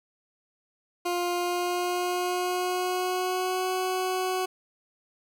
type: tone with pitch glide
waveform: 20% pulse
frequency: 352.2 to 371 Hz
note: F4 to F#4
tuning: +15 to +5 cents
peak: -21 dBFS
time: 1.05-4.46 s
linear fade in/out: 10 ms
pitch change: +90 cents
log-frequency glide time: 1.34-3.7 s
effects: none